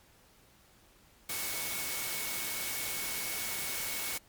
sine tone in noise, 2217 Hz, C#7, in tune, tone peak -43 dBFS, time 1.29-4.18 s, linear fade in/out 5 ms, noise white, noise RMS -36 dBFS, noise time 1.29-4.18 s, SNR -10 dB, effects pink hiss -62 dBFS RMS until 4.28 s + MP3 96 kbps

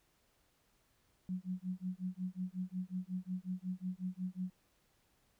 sine tone with tremolo, 183.8 Hz, F#3, 11 cents flat, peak -34 dBFS, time 1.29-4.5 s, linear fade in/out 0 ms, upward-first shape sine, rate 5.5 Hz, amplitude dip 100%, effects pink hiss -74 dBFS RMS until 5.39 s

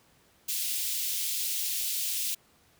white high-pass noise, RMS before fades -31 dBFS, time 0.48-2.35 s, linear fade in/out 10 ms, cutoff 2700 Hz, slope 24 dB/octave, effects pink hiss -63 dBFS RMS until 2.79 s + high-pass 60 Hz 12 dB/octave

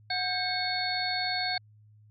harmonic tone with a mistuned harmonic, 733 Hz, F#5, 16 cents flat, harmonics 1 / 2 / 3 / 5 / 6, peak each -33 / -35 / -36 / -39 / -31 dBFS, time 0.1-1.58 s, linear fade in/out 5 ms, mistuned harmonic 2, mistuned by +140 cents, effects added 106 Hz sine -54 dBFS peak until 2.1 s

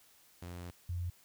sawtooth / sine tone pair in turn, 87.8 / 87.8 Hz, F2 / F2, +10 / +10 cents, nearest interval unison, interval 0 cents, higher neither, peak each -39 / -34 dBFS, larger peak second, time 0.42-0.71 / 0.89-1.1 s, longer first, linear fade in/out 5 ms, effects white hiss -64 dBFS RMS until 1.24 s

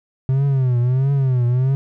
triangle tone with vibrato, 130 Hz, C3, 11 cents flat, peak -12 dBFS, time 0.29-1.75 s, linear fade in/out 0 ms, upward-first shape triangle, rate 1.5 Hz, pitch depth 150 cents each way, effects none

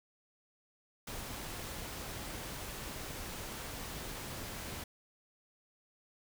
pink noise, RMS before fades -43 dBFS, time 1.07-4.84 s, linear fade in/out 5 ms, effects none

